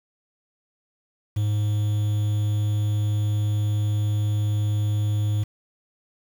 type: tone with quantisation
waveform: triangle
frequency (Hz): 104.9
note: G#2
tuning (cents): +18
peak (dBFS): -18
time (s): 1.36-5.44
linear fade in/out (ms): 10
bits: 7
effects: none